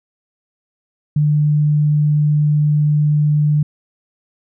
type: tone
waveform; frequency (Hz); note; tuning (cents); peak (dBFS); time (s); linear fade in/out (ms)
sine; 149.3; D3; +29; -11; 1.16-3.63; 5
effects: none